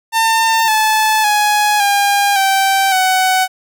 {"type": "tone with pitch steps", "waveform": "sawtooth", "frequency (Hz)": [901, 868.3, 836.8, 806.4, 777.2, 748.9], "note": ["A5", "A5", "G#5", "G5", "G5", "F#5"], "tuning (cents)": [41, -23, 13, 49, -15, 21], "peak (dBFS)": -7, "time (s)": [0.12, 3.48], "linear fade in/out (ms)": 50, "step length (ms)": 560, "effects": []}